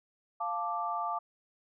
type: chord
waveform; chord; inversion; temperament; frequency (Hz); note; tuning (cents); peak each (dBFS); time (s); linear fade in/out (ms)
sine; D minor; first; equal; 698.5 / 880 / 1174.7; F5 / A5 / D6; 0 / 0 / 0; -36 / -36 / -34; 0.4-1.19; 10
effects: none